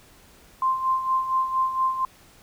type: tone with tremolo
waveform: sine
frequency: 1046.5 Hz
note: C6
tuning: in tune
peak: -18 dBFS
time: 0.62-2.05 s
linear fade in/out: 2 ms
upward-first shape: sine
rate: 4.3 Hz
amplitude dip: 65%
effects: pink hiss -53 dBFS RMS until 2.42 s